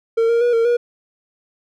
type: tone with pitch steps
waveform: triangle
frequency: 456.1 / 466.1 / 482.1 / 458.6 / 479.3 Hz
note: A#4 / A#4 / B4 / A#4 / A#4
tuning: -38 / 0 / -42 / -28 / +48 cents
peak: -11 dBFS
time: 0.17-0.77 s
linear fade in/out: 10 ms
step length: 120 ms
effects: none